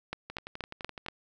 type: two click trains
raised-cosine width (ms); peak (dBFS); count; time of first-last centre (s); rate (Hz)
0.3; -18 / -24; 5 / 10; 0.13-1.085 / 0.3-1.063; 4.19 / 11.8
effects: none